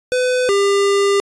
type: tone pair in turn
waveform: square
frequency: 503 / 399.7 Hz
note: B4 / G4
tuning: +32 / +34 cents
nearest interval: major third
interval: 398 cents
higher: first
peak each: -15 / -13 dBFS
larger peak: second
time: 0.12-0.49 / 0.49-1.2 s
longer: second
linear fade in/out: 0 ms
effects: resampled to 22050 Hz